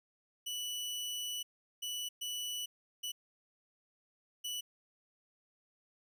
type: tone bursts at uneven times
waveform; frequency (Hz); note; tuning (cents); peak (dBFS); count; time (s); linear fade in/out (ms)
sawtooth; 2960; F#7; 0; -34; 5; 0.46-1.43 / 1.82-2.09 / 2.21-2.66 / 3.03-3.12 / 4.44-4.61; 10
effects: none